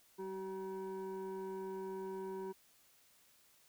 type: tone with frequency modulation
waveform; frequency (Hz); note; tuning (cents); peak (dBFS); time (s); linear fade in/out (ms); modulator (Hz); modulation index
sine; 380.7; F#4; +49; -39; 0.18-2.53; 20; 573; 0.75
effects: tanh soft clip ceiling -37 dBFS + white hiss -68 dBFS RMS until 3.68 s